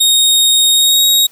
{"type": "tone with pitch glide", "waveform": "sawtooth", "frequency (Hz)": [3729, 3781], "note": ["A#7", "A#7"], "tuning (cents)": [0, 24], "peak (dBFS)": -5, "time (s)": [0, 1.27], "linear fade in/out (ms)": 10, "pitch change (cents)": 24, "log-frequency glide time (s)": [0.72, 1.06], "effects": ["white hiss -47 dBFS RMS until 1.31 s"]}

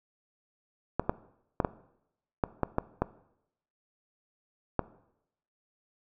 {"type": "clicks", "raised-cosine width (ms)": 1, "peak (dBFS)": -11, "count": 9, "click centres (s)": [0.996, 1.095, 1.602, 1.648, 2.438, 2.633, 2.784, 3.02, 4.793], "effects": ["noise-tail reverb RT60 0.8 s tail -18 dB re dry"]}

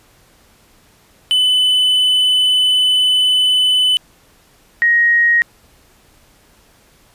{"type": "tone pair in turn", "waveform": ["triangle", "sine"], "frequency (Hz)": [3008, 1880.7], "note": ["F#7", "A#6"], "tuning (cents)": [28, 15], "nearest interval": "minor sixth", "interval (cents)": 813, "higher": "first", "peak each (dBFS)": -9, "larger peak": "neither", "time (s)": [[1.31, 3.97], [4.82, 5.42]], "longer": "first", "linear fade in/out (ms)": 0, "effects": ["pink hiss -51 dBFS RMS until 7.14 s", "resampled to 32000 Hz"]}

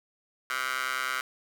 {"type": "tone with high-pass filter", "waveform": "15% pulse", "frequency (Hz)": 129.9, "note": "C3", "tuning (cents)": -12, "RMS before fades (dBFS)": -31, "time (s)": [0.5, 1.21], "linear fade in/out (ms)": 2, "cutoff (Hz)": 1500, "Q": 3.2, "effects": []}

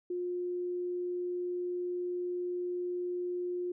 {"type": "tone", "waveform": "sine", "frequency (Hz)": 356.2, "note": "F4", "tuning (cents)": 34, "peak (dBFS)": -32, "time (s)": [0.1, 3.72], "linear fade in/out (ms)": 5, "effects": []}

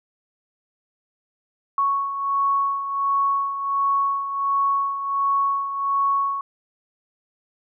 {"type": "beating tone pair", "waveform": "sine", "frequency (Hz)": [1108.7, 1110.1], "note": ["C#6", "C#6"], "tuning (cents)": [0, 2], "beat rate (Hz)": 1.4, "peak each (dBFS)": [-20, -27], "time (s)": [1.78, 6.41], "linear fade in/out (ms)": 2, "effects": []}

